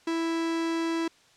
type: tone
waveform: 45% pulse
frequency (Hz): 330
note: E4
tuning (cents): +2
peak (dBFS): -26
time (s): 0.07-1.08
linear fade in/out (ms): 5
effects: white hiss -59 dBFS RMS until 1.36 s + low-pass 6000 Hz 12 dB/octave